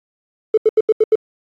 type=tone bursts; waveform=triangle; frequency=436 Hz; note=A4; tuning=16 cents flat; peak=-4 dBFS; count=6; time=0.54-1.155 s; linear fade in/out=5 ms; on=35 ms; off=81 ms; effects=tanh soft clip ceiling -6 dBFS + AAC 48 kbps